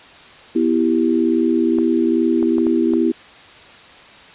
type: chord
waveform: sine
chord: E minor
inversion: second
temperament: equal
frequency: 246.9 / 329.6 / 392 Hz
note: B3 / E4 / G4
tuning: 0 / 0 / 0 cents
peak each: -18 / -16 / -21 dBFS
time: 0.55-3.12 s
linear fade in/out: 10 ms
type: clicks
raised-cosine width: 1 ms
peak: -17 dBFS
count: 5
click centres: 1.786 / 2.428 / 2.583 / 2.668 / 2.936 s
effects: white hiss -42 dBFS RMS until 4.34 s + resampled to 8000 Hz